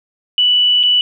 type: tone with dropouts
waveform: sine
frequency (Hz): 2963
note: F#7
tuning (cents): +2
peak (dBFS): -9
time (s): 0.38-1.01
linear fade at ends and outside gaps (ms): 1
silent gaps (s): 0.831-0.835
effects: none